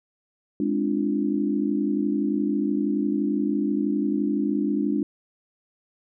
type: chord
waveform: sine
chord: D half-diminished seventh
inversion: second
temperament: equal with one note detuned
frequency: 207.7 / 261.6 / 293.7 / 344.8 Hz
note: Ab3 / C4 / D4 / F4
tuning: 0 / 0 / 0 / -22 cents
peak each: -26 / -30 / -24 / -30 dBFS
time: 0.6-5.03 s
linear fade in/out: 2 ms
effects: none